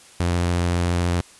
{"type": "tone with vibrato", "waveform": "sawtooth", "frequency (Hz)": 87.31, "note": "F2", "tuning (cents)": 0, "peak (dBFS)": -15, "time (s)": [0.2, 1.21], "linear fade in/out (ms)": 0, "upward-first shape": "sine", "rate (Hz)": 14, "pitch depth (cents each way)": 19, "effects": ["white hiss -48 dBFS RMS until 1.39 s", "resampled to 24000 Hz"]}